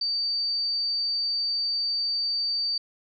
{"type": "tone", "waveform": "sine", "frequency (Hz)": 4614, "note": "D8", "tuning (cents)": -31, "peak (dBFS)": -24, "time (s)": [0.01, 2.78], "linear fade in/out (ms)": 5, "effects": []}